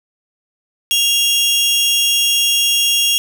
sawtooth tone pair together, 2794 / 3300 Hz, F7 / G#7, 0 / -12 cents, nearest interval minor third, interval 288 cents, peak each -12 dBFS, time 0.91-3.18 s, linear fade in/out 0 ms, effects none

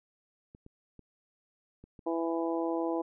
clicks, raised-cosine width 3 ms, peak -37 dBFS, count 5, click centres 0.549 / 0.664 / 0.993 / 1.84 / 1.992 s
harmonic tone, 166 Hz, E3, 12 cents sharp, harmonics 2 / 3 / 4 / 5 / 6, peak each -31 / -35 / -37 / -39 / -41 dBFS, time 2.06-3.02 s, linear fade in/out 10 ms
effects none

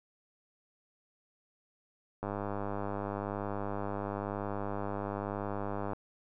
click train, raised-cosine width 1 ms, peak -22 dBFS, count 375, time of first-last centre 2.23-5.933 s, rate 101 Hz, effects none

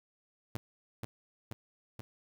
sawtooth tone with echo, 112.1 Hz, A2, 33 cents sharp, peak -31 dBFS, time 0.55-0.57 s, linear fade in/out 0 ms, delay 480 ms, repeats 3, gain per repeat -2 dB, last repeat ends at 2.01 s, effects 12-bit

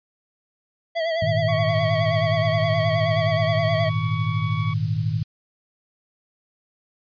square tone with vibrato, 656 Hz, E5, 9 cents flat, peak -22 dBFS, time 0.95-3.9 s, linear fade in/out 20 ms, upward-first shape sine, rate 9.5 Hz, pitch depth 55 cents each way
sine chord, Ab suspended second, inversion none, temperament equal, 103.83 / 116.54 / 155.56 Hz, Ab2 / Bb2 / Eb3, 0 / 0 / 0 cents, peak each -25 dBFS, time 1.22-5.23 s, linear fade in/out 5 ms
25% pulse tone with pitch glide, 1117 to 1124.1 Hz, C#6 to C#6, +13 to +24 cents, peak -26 dBFS, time 1.48-4.74 s, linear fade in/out 10 ms, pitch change +11 cents, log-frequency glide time 3.1-3.18 s
violet noise, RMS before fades -33 dBFS, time 1.68-5.24 s, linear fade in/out 5 ms
effects resampled to 11025 Hz

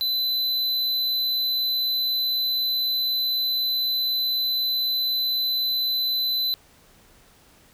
square tone, 4018 Hz, B7, 29 cents sharp, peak -22 dBFS, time 0.01-6.54 s, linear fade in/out 0 ms, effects pink hiss -55 dBFS RMS until 7.73 s

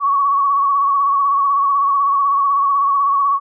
sine tone with vibrato, 1118 Hz, C#6, 14 cents sharp, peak -12 dBFS, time 0-3.4 s, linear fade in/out 50 ms, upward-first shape sine, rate 16 Hz, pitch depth 41 cents each way, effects none

